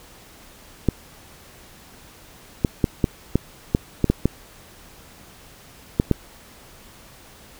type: clicks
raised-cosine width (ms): 3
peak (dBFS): -3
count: 11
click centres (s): 0.887 / 2.648 / 2.842 / 3.042 / 3.356 / 3.749 / 4.043 / 4.1 / 4.256 / 5.999 / 6.113
effects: pink hiss -47 dBFS RMS until 7.59 s